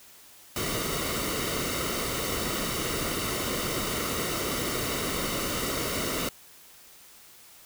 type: noise with comb filter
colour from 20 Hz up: pink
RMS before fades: -30 dBFS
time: 0.56-6.29 s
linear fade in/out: 2 ms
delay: 1.2 ms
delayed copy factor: -0.6
effects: white hiss -52 dBFS RMS until 7.65 s